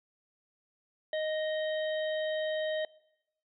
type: harmonic tone with a mistuned harmonic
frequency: 622.3 Hz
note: D#5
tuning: in tune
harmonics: 1 / 3 / 5 / 6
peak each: -30 / -40 / -44 / -46 dBFS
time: 1.13-2.85 s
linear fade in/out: 2 ms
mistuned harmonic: 6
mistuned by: +24 cents
effects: noise-tail reverb RT60 0.9 s tail -23 dB re dry